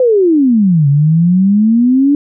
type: exponential two-way sweep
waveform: sine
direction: down then up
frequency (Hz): 523.3 to 138.59 to 291.9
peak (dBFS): -6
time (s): 0-2.15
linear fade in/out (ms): 2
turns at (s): 0.88
effects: none